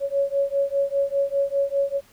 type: beating tone pair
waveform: sine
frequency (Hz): 554.4 / 559.4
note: C#5 / C#5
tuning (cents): 0 / +16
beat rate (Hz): 5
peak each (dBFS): -23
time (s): 0-2.01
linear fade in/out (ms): 50
effects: pink hiss -55 dBFS RMS until 2.12 s